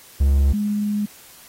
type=tone pair in turn; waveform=triangle / sine; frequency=69.3 / 207.7 Hz; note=C#2 / G#3; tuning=0 / 0 cents; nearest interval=octave + perfect fifth; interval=1900 cents; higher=second; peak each=-11 / -19 dBFS; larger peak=first; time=0.2-0.53 / 0.53-1.06 s; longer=second; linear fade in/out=10 ms; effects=white hiss -46 dBFS RMS until 1.48 s + AAC 48 kbps